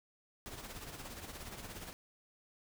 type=noise with tremolo; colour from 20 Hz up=pink; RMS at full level=-45 dBFS; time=0.46-1.93 s; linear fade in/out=0 ms; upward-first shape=sine; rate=17 Hz; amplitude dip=55%; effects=none